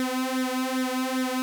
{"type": "tone with flanger", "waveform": "sawtooth", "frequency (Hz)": 257.5, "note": "C4", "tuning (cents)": -28, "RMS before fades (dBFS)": -27, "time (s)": [0, 1.42], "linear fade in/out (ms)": 0, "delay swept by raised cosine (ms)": [0.53, 3.13], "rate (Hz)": 2.5, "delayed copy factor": 0.8, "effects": []}